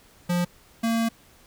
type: tone pair in turn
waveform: square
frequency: 176 / 228.3 Hz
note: F3 / A#3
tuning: +14 / -36 cents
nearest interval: perfect fourth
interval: 450 cents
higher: second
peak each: -22 dBFS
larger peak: neither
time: 0.29-0.45 / 0.83-1.09 s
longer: second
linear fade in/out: 10 ms
effects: pink hiss -55 dBFS RMS until 1.46 s